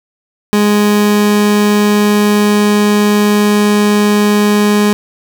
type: tone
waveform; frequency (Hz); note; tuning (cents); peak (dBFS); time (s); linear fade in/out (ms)
30% pulse; 207.7; G#3; 0; -5; 0.53-4.93; 0
effects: none